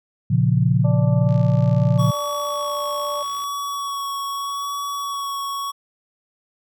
sine chord, Bb minor, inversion none, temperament equal with one note detuned, 116.88 / 138.59 / 174.61 Hz, Bb2 / Db3 / F3, +5 / 0 / 0 cents, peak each -18 / -18 / -20 dBFS, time 0.3-2.11 s, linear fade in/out 10 ms
harmonic tone, 292.3 Hz, D4, 8 cents flat, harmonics 2 / 3 / 4, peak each -26 / -37 / -41 dBFS, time 0.84-3.23 s, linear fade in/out 10 ms
click train, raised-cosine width 0.2 ms, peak -27 dBFS, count 123, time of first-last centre 1.29-3.438 s, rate 56.8 Hz
square tone with vibrato, 1122 Hz, C#6, 21 cents sharp, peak -25 dBFS, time 1.98-5.72 s, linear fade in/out 20 ms, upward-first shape sine, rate 0.79 Hz, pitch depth 15 cents each way
effects none

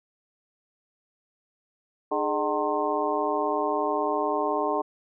harmonic tone with a mistuned harmonic, 151.5 Hz, D#3, 46 cents flat, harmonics 2 / 3 / 4 / 5 / 6 / 7, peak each -32 / -29 / -30 / -31 / -31 / -30 dBFS, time 2.11-4.82 s, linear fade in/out 10 ms, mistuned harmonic 3, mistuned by -140 cents, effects none

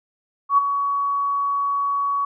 sine tone with ADSR envelope, 1125 Hz, C#6, 25 cents sharp, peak -10 dBFS, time 0.49-2.25 s, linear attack 88 ms, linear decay 16 ms, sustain -9 dB, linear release 4 ms, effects none

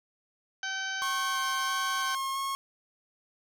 harmonic tone, 770 Hz, G5, 31 cents flat, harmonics 1 / 2 / 3 / 4 / 5 / 6 / 7 / 8, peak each -42 / -33 / -45 / -39 / -46 / -45 / -49 / -42 dBFS, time 0.63-2.15 s, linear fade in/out 2 ms
45% pulse tone with vibrato, 1083 Hz, C#6, 41 cents flat, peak -30 dBFS, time 1.02-2.55 s, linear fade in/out 0 ms, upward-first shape square, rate 1.5 Hz, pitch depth 10 cents each way
effects none

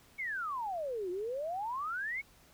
sine exponential two-way sweep, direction down then up, 2261 to 347.5 to 2261 Hz, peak -34 dBFS, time 0.18-2.22 s, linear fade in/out 20 ms, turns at 1.1 s, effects pink hiss -62 dBFS RMS until 2.53 s

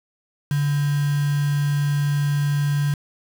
sine tone with quantisation, 144.3 Hz, D3, 30 cents flat, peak -18 dBFS, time 0.51-2.94 s, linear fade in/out 2 ms, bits 5, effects none

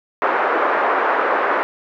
white band-pass noise, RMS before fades -18 dBFS, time 0.22-1.63 s, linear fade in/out 0 ms, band 360 to 1500 Hz, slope 24 dB/octave, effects none

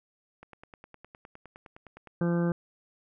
click train, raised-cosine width 0.5 ms, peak -32 dBFS, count 17, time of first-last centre 0.43-2.073 s, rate 9.74 Hz
harmonic tone, 171.7 Hz, F3, 29 cents flat, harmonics 1 / 2 / 3 / 4 / 5 / 6 / 7 / 8 / 9, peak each -25 / -31 / -34 / -47 / -44 / -50 / -44 / -49 / -43 dBFS, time 2.21-2.52 s, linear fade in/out 2 ms
effects none

